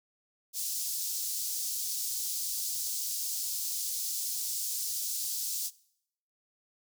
pink high-pass noise, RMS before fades -34 dBFS, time 0.53-5.71 s, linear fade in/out 50 ms, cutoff 5000 Hz, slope 24 dB/octave, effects noise-tail reverb RT60 0.7 s tail -21 dB re dry

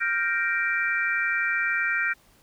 sine chord, G minor seventh, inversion third, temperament equal, 1396.9 / 1568 / 1864.7 / 2349 Hz, F6 / G6 / Bb6 / D7, 0 / 0 / 0 / 0 cents, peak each -28 dBFS, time 0-2.14 s, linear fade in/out 20 ms, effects pink hiss -59 dBFS RMS until 2.42 s

